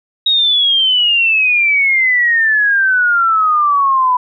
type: exponential sweep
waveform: sine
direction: down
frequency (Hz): 3797 to 987.8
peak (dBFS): -9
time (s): 0.26-4.17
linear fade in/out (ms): 5
effects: none